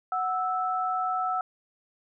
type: tone pair together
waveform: sine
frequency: 740 / 1315.4 Hz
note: F#5 / E6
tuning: 0 / -4 cents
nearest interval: minor seventh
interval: 996 cents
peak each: -28 dBFS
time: 0.12-1.41 s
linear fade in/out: 2 ms
effects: none